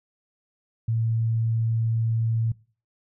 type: tone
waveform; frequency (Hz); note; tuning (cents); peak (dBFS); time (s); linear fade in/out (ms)
sine; 113.5; A#2; -46; -21; 0.88-2.52; 5
effects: noise-tail reverb RT60 0.4 s tail -22 dB re dry